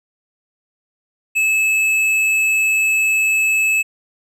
sine tone with hard clipping, 2602 Hz, E7, 23 cents flat, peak -15 dBFS, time 1.35-3.83 s, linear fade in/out 20 ms, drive 8 dB, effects none

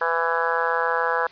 harmonic tone, 166.4 Hz, E3, 17 cents sharp, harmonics 3 / 4 / 5 / 6 / 7 / 8 / 9 / 10, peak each -26 / -32 / -29 / -26 / -31 / -29 / -29 / -28 dBFS, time 0.01-1.27 s, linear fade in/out 5 ms, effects white hiss -47 dBFS RMS until 1.31 s + resampled to 11025 Hz

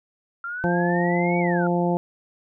sine exponential two-way sweep, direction up then down, 1372 to 2272 to 1372 Hz, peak -28 dBFS, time 0.44-1.67 s, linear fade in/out 2 ms, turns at 1.39 s
harmonic tone, 174.61 Hz, F3, in tune, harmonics 1 / 2 / 3 / 4 / 5, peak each -22 / -25 / -27 / -28 / -29 dBFS, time 0.64-1.97 s, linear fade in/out 0 ms
effects none

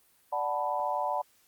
sine chord, B minor seventh, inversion first, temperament equal, 587.3 / 740 / 880 / 987.8 Hz, D5 / F#5 / A5 / B5, 0 / 0 / 0 / 0 cents, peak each -34 / -33 / -33 / -33 dBFS, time 0.32-1.22 s, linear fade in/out 10 ms, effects white hiss -65 dBFS RMS until 1.47 s + Opus 32 kbps

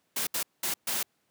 white noise bursts at uneven times, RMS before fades -30 dBFS, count 4, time 0.16-0.27 / 0.34-0.43 / 0.63-0.74 / 0.87-1.03 s, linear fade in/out 5 ms, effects pink hiss -73 dBFS RMS until 1.3 s + high-pass 150 Hz 12 dB/octave

